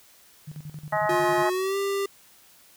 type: tone with tremolo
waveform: sine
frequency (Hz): 151.3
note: D#3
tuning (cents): -48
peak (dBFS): -34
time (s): 0.47-1.46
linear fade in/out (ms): 10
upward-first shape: square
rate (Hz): 11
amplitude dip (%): 80
type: harmonic tone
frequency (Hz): 211.3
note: G#3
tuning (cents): +30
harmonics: 3 / 4 / 5 / 6 / 7 / 8 / 9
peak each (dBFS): -26 / -26 / -33 / -31 / -39 / -40 / -31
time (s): 0.92-1.5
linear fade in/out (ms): 10
type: tone with pitch glide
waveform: square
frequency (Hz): 354.9 to 396.1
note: F4 to G4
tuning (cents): +28 to +18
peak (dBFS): -25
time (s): 1.09-2.06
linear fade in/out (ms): 5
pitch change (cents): +190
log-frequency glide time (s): 1.41-1.77
effects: white hiss -55 dBFS RMS until 2.76 s